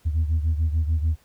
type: beating tone pair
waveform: sine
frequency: 77.78 / 84.58 Hz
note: D#2 / E2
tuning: 0 / +45 cents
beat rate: 6.8 Hz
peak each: -19 / -24 dBFS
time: 0.05-1.16 s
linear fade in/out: 20 ms
effects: tanh soft clip ceiling -16 dBFS + pink hiss -60 dBFS RMS until 1.24 s